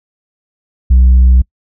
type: tone with tanh clipping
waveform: sine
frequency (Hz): 62.8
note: B1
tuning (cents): +30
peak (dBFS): -4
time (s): 0.9-1.42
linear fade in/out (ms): 10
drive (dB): 2
effects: noise-tail reverb RT60 0.1 s tail -26 dB re dry